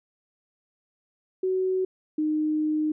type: tone pair in turn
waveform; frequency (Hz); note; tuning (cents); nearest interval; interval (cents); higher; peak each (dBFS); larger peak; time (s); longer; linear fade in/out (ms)
sine; 374.2 / 307.1; F#4 / D#4; +20 / -23; minor third; 343; first; -22; neither; 1.43-1.85 / 2.18-2.92; second; 5
effects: none